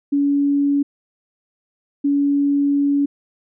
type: tone pair in turn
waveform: sine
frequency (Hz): 283.6 / 283.6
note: C#4 / C#4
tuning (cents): +40 / +40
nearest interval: unison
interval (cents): 0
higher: neither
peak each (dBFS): -14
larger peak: neither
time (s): 0.12-0.83 / 2.04-3.06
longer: second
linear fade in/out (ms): 10
effects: none